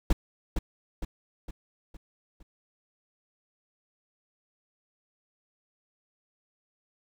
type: noise with echo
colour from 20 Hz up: brown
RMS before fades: -20 dBFS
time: 0.1-0.13 s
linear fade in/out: 5 ms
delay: 460 ms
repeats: 5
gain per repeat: -6 dB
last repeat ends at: 2.43 s
effects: none